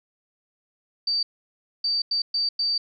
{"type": "tone bursts at uneven times", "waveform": "sine", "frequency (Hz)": 4627, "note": "D8", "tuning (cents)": -27, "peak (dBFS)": -21, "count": 5, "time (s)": [[1.07, 1.23], [1.84, 2.02], [2.11, 2.22], [2.34, 2.49], [2.59, 2.78]], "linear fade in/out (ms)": 5, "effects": []}